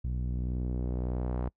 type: tone with low-pass filter sweep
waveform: sawtooth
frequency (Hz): 61.7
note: B1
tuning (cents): -1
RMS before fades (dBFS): -32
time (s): 0.04-1.49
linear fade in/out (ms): 5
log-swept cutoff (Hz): 140 to 1000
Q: 0.95
effects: noise-tail reverb RT60 0.1 s tail -26 dB re dry